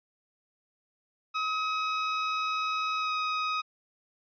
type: tone with pitch glide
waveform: sawtooth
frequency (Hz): 1272 to 1258.8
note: D#6 to D#6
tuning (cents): +38 to +20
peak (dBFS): -24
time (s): 1.34-3.62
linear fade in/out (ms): 20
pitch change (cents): -18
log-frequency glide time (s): 2.98-3.12
effects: resampled to 11025 Hz